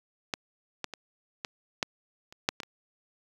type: clicks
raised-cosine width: 0.2 ms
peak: -12 / -14 / -22 / -16 / -9 / -30 / -6 / -17 / -26 dBFS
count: 9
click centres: 0.338 / 0.843 / 0.937 / 1.448 / 1.828 / 2.325 / 2.489 / 2.602 / 2.633 s
effects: high-pass 100 Hz 12 dB/octave + 8-bit